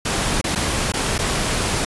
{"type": "noise with dropouts", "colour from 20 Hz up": "pink", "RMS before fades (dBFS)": -21, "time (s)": [0.05, 1.85], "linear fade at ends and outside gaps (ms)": 5, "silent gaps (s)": [[0.414, 0.441], [0.551, 0.557], [0.921, 0.937], [1.181, 1.188]], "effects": ["resampled to 24000 Hz"]}